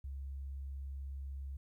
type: tone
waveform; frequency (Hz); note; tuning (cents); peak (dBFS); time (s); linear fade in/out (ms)
sine; 68.2; C#2; -28; -40; 0.04-1.57; 5
effects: 13-bit